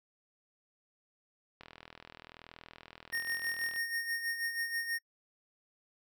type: click train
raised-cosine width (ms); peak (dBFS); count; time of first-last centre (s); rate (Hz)
0.3; -32; 89; 1.61-3.762; 40.9
type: tone with tremolo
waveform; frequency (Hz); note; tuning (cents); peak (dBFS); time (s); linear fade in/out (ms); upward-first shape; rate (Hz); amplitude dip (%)
square; 1847; A#6; -16; -32; 3.12-4.99; 20; sine; 6.2; 60
effects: noise-tail reverb RT60 0.1 s tail -26 dB re dry